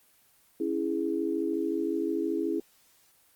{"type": "chord", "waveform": "sine", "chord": "C# minor", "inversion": "none", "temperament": "equal with one note detuned", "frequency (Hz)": [276.1, 329.6, 415.3], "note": ["C#4", "E4", "G#4"], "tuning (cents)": [-7, 0, 0], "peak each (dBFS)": [-33, -29, -32], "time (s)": [0.6, 2.6], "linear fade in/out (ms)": 5, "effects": ["white hiss -63 dBFS RMS until 3.35 s", "Opus 24 kbps"]}